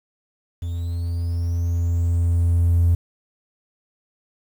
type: tone with level ramp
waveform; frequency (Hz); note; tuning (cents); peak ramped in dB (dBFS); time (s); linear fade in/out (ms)
triangle; 85.6; F2; -34; -22 to -10; 0.62-2.95; 5
effects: tanh soft clip ceiling -9 dBFS + 8-bit